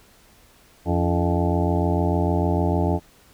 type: harmonic tone with a mistuned harmonic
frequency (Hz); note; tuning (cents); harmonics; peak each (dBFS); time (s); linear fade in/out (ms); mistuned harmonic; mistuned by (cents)
86.6; F2; -14; 1 / 2 / 3 / 4 / 5 / 7 / 8 / 9 / 10; -22 / -25 / -27 / -28 / -29 / -30 / -31 / -32 / -32; 0.85-3; 50; 3; +130
effects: pink hiss -54 dBFS RMS until 3.33 s